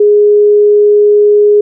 sine tone, 415.3 Hz, G#4, in tune, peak -3 dBFS, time 0-1.61 s, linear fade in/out 5 ms, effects none

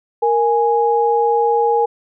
sine tone pair together, 465.7 / 830.6 Hz, A#4 / G#5, -2 / 0 cents, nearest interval minor seventh, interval 1002 cents, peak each -15 dBFS, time 0.22-1.86 s, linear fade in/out 10 ms, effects none

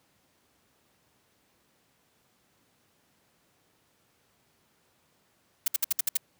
blue noise bursts, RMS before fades -24 dBFS, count 7, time 5.66-6.172 s, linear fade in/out 5 ms, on 20 ms, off 62 ms, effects pink hiss -68 dBFS RMS until 6.39 s + high-pass 100 Hz 12 dB/octave

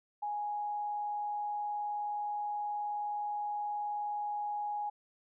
sine tone with amplitude modulation, 830.6 Hz, G#5, in tune, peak -32 dBFS, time 0.22-4.9 s, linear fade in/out 10 ms, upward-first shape sine, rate 119 Hz, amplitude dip 25%, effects none

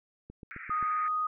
click train, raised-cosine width 3 ms, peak -32 dBFS, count 5, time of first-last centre 0.3-0.827 s, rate 7.59 Hz
white band-pass noise, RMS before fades -44 dBFS, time 0.51-1.08 s, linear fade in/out 0 ms, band 1300 to 2300 Hz, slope 96 dB/octave
sine tone, 1244.5 Hz, D#6, in tune, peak -27 dBFS, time 0.7-1.27 s, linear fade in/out 5 ms
effects none

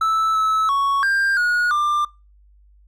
triangle tone with pitch steps, 1314 / 1301 / 1112 / 1592 / 1448 / 1190 Hz, E6 / E6 / C#6 / G6 / F#6 / D6, -6 / -23 / +5 / +26 / -38 / +22 cents, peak -14 dBFS, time 0.01-2.05 s, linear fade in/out 5 ms, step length 340 ms, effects noise-tail reverb RT60 0.3 s tail -26 dB re dry + added 50 Hz sine -49 dBFS peak until 2.87 s

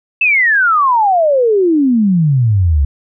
sine exponential sweep, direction down, 2675 to 67.1 Hz, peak -8 dBFS, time 0.21-2.85 s, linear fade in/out 5 ms, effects none

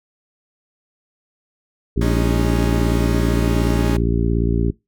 harmonic tone, 57.3 Hz, A#1, 29 cents flat, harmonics 1 / 2 / 3 / 4 / 5 / 6 / 7, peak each -19 / -22 / -24 / -25 / -26 / -27 / -27 dBFS, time 1.96-4.71 s, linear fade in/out 10 ms
sawtooth chord, Ab suspended fourth, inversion none, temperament equal with one note detuned, 207.7 / 277.2 / 307.9 Hz, Ab3 / Db4 / Eb4, 0 / 0 / -18 cents, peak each -24 / -22 / -24 dBFS, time 2.01-3.97 s, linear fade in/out 5 ms
effects noise-tail reverb RT60 0.2 s tail -22 dB re dry

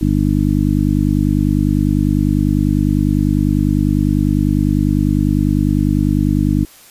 harmonic tone, 50 Hz, G1, 35 cents sharp, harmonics 1 / 2 / 3 / 4 / 5 / 6, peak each -19 / -19 / -19 / -19 / -19 / -19 dBFS, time 0.01-6.65 s, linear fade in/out 5 ms, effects white hiss -43 dBFS RMS until 6.9 s + resampled to 32000 Hz

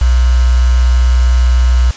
sine tone with quantisation, 61.74 Hz, B1, in tune, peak -6 dBFS, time 0.01-1.91 s, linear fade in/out 5 ms, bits 4, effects white hiss -31 dBFS RMS until 1.96 s + resampled to 16000 Hz

